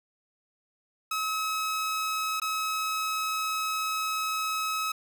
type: tone with dropouts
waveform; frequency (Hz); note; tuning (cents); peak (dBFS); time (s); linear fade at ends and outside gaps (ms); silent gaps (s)
sawtooth; 1283; E6; -47; -24; 1.11-4.92; 5; 2.4-2.417
effects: none